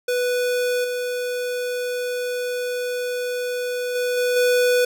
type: tone with level steps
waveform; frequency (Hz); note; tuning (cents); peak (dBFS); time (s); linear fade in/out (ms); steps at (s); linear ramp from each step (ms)
square; 493.9; B4; 0; -20 / -24 / -21 / -19 / -16; 0.08-4.85; 5; 0.84 / 3.95 / 4.17 / 4.36; 5
effects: none